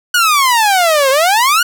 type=exponential two-way sweep; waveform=sawtooth; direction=down then up; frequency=1480 to 519 to 1480 Hz; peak=-5 dBFS; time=0.14-1.63 s; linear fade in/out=5 ms; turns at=1.1 s; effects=none